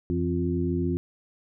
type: harmonic tone with a mistuned harmonic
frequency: 87.5 Hz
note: F2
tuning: 4 cents sharp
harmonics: 1 / 2 / 3 / 4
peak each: -29 / -29 / -29 / -29 dBFS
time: 0.1-0.97 s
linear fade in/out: 0 ms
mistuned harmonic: 2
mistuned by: -79 cents
effects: none